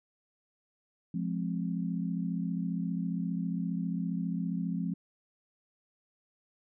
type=chord; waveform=sine; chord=F minor; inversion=none; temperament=just; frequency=174.61 / 209.5 / 261.9 Hz; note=F3 / Ab3 / C4; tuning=0 / +15 / +2 cents; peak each=-32 / -36 / -37 dBFS; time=1.14-4.94 s; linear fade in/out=5 ms; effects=none